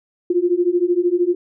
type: beating tone pair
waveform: sine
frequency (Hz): 345.4 / 358.4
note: F4 / F4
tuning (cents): -19 / +45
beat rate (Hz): 13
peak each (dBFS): -18 / -17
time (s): 0.3-1.35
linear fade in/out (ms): 5
effects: none